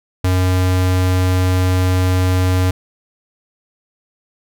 square tone, 92 Hz, F#2, 9 cents flat, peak -13 dBFS, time 0.24-2.71 s, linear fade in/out 5 ms, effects none

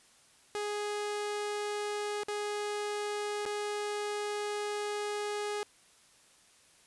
sawtooth tone with dropouts, 415.3 Hz, G#4, in tune, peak -29 dBFS, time 0.55-5.63 s, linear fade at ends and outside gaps 0 ms, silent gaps 2.234-2.284 / 3.453-3.461 s, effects white hiss -62 dBFS RMS until 6.86 s + resampled to 24000 Hz

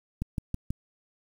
click train, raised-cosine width 5 ms, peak -17 dBFS, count 4, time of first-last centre 0.22-0.705 s, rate 6.18 Hz, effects 8-bit

